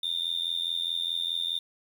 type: tone with amplitude modulation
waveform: triangle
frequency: 3615 Hz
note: A7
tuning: 46 cents sharp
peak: -21 dBFS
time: 0.03-1.59 s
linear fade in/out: 5 ms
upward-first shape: sine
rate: 84.8 Hz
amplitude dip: 100%
effects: tanh soft clip ceiling -20 dBFS + 9-bit